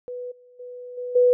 sine tone with level steps, 493.9 Hz, B4, in tune, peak -30 / -49 / -35 / -28 / -13 dBFS, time 0.08-1.33 s, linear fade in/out 0 ms, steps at 0.31 / 0.59 / 0.97 / 1.15 s, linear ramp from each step 10 ms, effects none

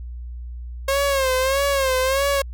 sawtooth tone with vibrato, 538 Hz, C5, 48 cents sharp, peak -14 dBFS, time 0.88-2.42 s, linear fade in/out 5 ms, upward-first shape sine, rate 1.6 Hz, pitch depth 82 cents each way, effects added 60 Hz sine -30 dBFS peak until 2.53 s

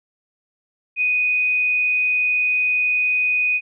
sine tone with frequency modulation, 2489 Hz, D#7, in tune, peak -16 dBFS, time 0.96-3.61 s, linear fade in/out 50 ms, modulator 54.2 Hz, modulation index 0.29, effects none

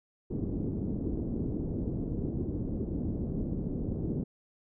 white low-pass noise, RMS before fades -33 dBFS, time 0.3-4.24 s, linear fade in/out 10 ms, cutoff 330 Hz, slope 24 dB/octave, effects none

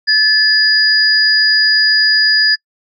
sine tone pair together, 1734 / 4904 Hz, A6 / D#8, -26 / -26 cents, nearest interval octave + tritone, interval 1800 cents, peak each -11 dBFS, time 0.07-2.56 s, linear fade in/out 20 ms, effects noise-tail reverb RT60 0.1 s tail -26 dB re dry

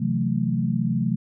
sine chord, F# half-diminished seventh, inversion second, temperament equal with one note detuned, 130.81 / 164.81 / 183.4 / 220 Hz, C3 / E3 / F#3 / A3, 0 / 0 / -15 / 0 cents, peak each -26 / -27 / -26 / -25 dBFS, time 0-1.16 s, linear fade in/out 10 ms, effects none

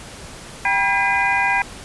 sine tone cluster, 785 / 966 / 1613 / 2025 / 2428 Hz, G5 / B5 / G6 / B6 / D#7, +2 / -39 / +49 / +43 / -43 cents, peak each -22 dBFS, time 0.65-1.62 s, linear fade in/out 2 ms, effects pink hiss -37 dBFS RMS until 1.84 s + resampled to 24000 Hz

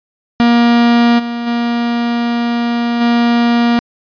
45% pulse tone with level steps, 236.6 Hz, A#3, 26 cents sharp, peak -7 / -18 / -13 / -9 dBFS, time 0.4-3.79 s, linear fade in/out 0 ms, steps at 1.18 / 1.46 / 3 s, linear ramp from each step 20 ms, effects resampled to 11025 Hz

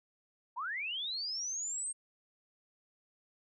sine linear sweep, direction up, 880 to 8550 Hz, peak -35 dBFS, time 0.56-1.93 s, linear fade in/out 20 ms, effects none

